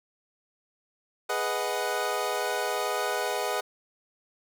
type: chord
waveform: 25% pulse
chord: G# minor seventh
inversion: none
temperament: equal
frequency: 415.3 / 493.9 / 622.3 / 740 Hz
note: G#4 / B4 / D#5 / F#5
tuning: 0 / 0 / 0 / 0 cents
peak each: -29 dBFS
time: 1.29-3.61 s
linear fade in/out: 10 ms
effects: none